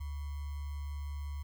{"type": "tone with sample-and-hold", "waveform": "sine", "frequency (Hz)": 72.1, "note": "D2", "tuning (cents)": -31, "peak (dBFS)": -36, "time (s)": [0, 1.43], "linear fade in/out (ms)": 10, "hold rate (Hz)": 1050, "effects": []}